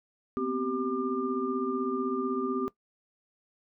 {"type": "tone cluster", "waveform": "sine", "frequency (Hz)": [244.6, 260.5, 387.4, 1197], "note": ["B3", "C4", "G4", "D6"], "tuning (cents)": [-16, -7, -20, 33], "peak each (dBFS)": [-36, -32, -31, -35], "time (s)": [0.37, 2.68], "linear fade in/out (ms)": 0, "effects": ["noise-tail reverb RT60 0.1 s tail -19 dB re dry"]}